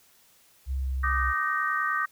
sine tone with vibrato, 66.1 Hz, C2, 18 cents sharp, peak -26 dBFS, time 0.66-1.34 s, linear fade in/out 50 ms, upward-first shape sine, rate 2.7 Hz, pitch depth 13 cents each way
sine chord, Eb major seventh, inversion third, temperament equal with one note detuned, 1174.7 / 1244.5 / 1540.2 / 1864.7 Hz, D6 / Eb6 / G6 / Bb6, 0 / 0 / -31 / 0 cents, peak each -30 dBFS, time 1.03-2.06 s, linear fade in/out 10 ms
effects white hiss -60 dBFS RMS until 2.11 s

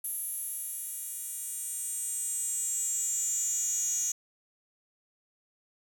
10% pulse tone with high-pass filter sweep, 478.3 Hz, A#4, 44 cents sharp, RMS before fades -33 dBFS, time 0.04-4.12 s, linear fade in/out 5 ms, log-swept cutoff 11000 to 6500 Hz, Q 8.5, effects none

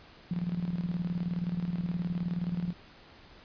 sine tone with tremolo, 174.61 Hz, F3, in tune, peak -27 dBFS, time 0.31-2.73 s, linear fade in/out 2 ms, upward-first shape square, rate 19 Hz, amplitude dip 65%, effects pink hiss -54 dBFS RMS until 3.44 s + resampled to 11025 Hz

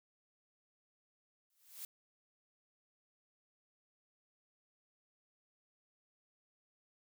blue noise with exponential growth, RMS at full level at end -43 dBFS, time 1.5-1.85 s, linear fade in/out 2 ms, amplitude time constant 74 ms, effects none

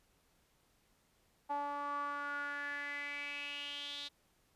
sawtooth tone with band-pass filter sweep, 287.3 Hz, D4, 38 cents flat, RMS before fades -41 dBFS, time 1.49-4.09 s, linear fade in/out 20 ms, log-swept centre 870 to 3800 Hz, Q 6.4, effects pink hiss -73 dBFS RMS until 4.55 s + resampled to 32000 Hz

